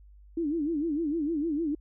sine tone with vibrato, 311.1 Hz, D#4, in tune, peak -26 dBFS, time 0.37-1.75 s, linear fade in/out 5 ms, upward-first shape sine, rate 6.6 Hz, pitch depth 160 cents each way, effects added 50 Hz sine -50 dBFS peak until 1.8 s

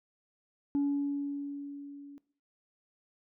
sine tone with level ramp, 283.7 Hz, C#4, 40 cents sharp, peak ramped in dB -23 to -46 dBFS, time 0.75-2.18 s, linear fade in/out 0 ms, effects noise-tail reverb RT60 0.5 s tail -20 dB re dry + tanh soft clip ceiling -24 dBFS

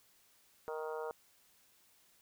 harmonic tone, 156.2 Hz, D#3, 7 cents sharp, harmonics 3 / 4 / 5 / 6 / 7 / 8 / 9, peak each -40 / -46 / -49 / -47 / -53 / -51 / -52 dBFS, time 0.68-1.11 s, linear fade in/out 0 ms, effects white hiss -68 dBFS RMS until 2.21 s

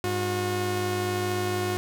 sawtooth tone pair together, 101.44 / 361.5 Hz, G#2 / F#4, -40 / -40 cents, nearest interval octave + minor seventh, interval 2200 cents, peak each -26 / -23 dBFS, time 0.04-1.77 s, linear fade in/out 0 ms, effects none

